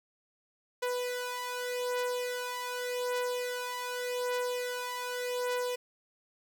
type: beating tone pair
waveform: sawtooth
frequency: 493.9 / 494.75 Hz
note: B4 / B4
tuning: 0 / +3 cents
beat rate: 0.85 Hz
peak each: -33 / -30 dBFS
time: 0.82-5.76 s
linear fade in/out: 10 ms
effects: none